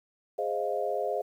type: chord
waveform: sine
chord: F minor seventh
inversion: first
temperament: equal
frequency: 415.3 / 523.3 / 622.3 / 698.5 Hz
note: Ab4 / C5 / Eb5 / F5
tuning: 0 / 0 / 0 / 0 cents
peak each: -33 dBFS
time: 0.38-1.22 s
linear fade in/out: 10 ms
effects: 10-bit